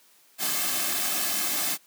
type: noise with comb filter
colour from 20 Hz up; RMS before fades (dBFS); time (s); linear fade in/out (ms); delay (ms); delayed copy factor
white; -27; 0.38-1.78; 50; 2.1; -0.7
effects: white hiss -59 dBFS RMS until 1.86 s + high-pass 200 Hz 12 dB/octave